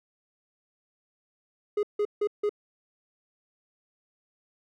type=tone bursts; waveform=triangle; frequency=415.3 Hz; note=G#4; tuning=in tune; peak=-21 dBFS; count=4; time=1.77-2.494 s; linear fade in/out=5 ms; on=61 ms; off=160 ms; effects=none